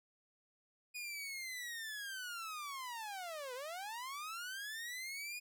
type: linear two-way sweep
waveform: sawtooth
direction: down then up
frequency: 2475 to 483.3 to 2474 Hz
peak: -39 dBFS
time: 0.94-5.4 s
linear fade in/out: 20 ms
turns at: 3.54 s
effects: none